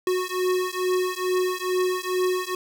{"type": "beating tone pair", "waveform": "square", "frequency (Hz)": [365.9, 368.2], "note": ["F#4", "F#4"], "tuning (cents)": [-19, -8], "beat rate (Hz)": 2.3, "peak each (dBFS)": -26, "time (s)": [0.07, 2.55], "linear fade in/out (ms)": 2, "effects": []}